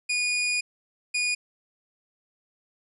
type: tone bursts at uneven times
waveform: sawtooth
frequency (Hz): 2453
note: D#7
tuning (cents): -25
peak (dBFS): -20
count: 2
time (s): 0.09-0.61 / 1.14-1.35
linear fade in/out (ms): 10
effects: resampled to 24000 Hz